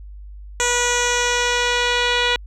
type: tone with low-pass filter sweep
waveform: 10% pulse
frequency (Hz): 485.8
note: B4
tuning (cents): -29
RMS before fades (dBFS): -19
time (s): 0.6-2.36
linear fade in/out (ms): 0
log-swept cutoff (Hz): 7100 to 4000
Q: 3.3
effects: added 50 Hz sine -34 dBFS peak until 2.46 s